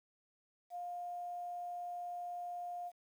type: tone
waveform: sine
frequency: 706 Hz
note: F5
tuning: 19 cents sharp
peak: -40 dBFS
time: 0.7-2.92 s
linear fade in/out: 50 ms
effects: 11-bit